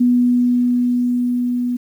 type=tone with level ramp; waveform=sine; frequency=245.2 Hz; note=B3; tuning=12 cents flat; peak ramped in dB=-10 to -17 dBFS; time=0-1.77 s; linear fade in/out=10 ms; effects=8-bit